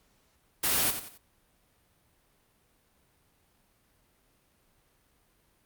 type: noise with echo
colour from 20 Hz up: white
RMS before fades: -26 dBFS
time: 0.63-0.91 s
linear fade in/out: 10 ms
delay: 90 ms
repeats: 3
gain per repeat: -9 dB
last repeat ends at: 1.18 s
effects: pink hiss -68 dBFS RMS until 5.65 s + Opus 48 kbps